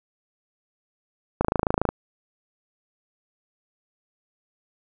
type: click train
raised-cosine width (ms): 1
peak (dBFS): -6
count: 14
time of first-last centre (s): 1.41-1.89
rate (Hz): 27.1
effects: none